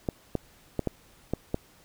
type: clicks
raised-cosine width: 2 ms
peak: -13 dBFS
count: 6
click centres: 0.088 / 0.353 / 0.793 / 0.873 / 1.336 / 1.544 s
effects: pink hiss -58 dBFS RMS until 1.84 s